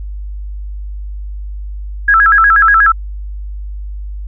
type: tone with vibrato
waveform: sine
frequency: 1480 Hz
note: F#6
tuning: in tune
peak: -5 dBFS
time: 2.08-2.92 s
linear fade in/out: 5 ms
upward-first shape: square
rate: 8.3 Hz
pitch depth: 190 cents each way
effects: added 50 Hz sine -21 dBFS peak until 4.27 s

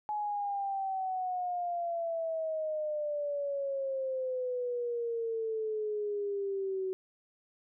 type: exponential sweep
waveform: sine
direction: down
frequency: 847 to 374.3 Hz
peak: -31 dBFS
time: 0.09-6.93 s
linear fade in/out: 0 ms
effects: none

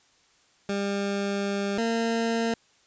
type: tone pair in turn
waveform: 20% pulse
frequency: 200 / 229.1 Hz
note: G3 / A#3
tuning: +35 / -30 cents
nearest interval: major second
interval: 235 cents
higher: second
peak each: -21 / -19 dBFS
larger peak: second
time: 0.69-1.78 / 1.78-2.54 s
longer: first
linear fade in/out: 2 ms
effects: white hiss -62 dBFS RMS until 2.86 s + resampled to 16000 Hz

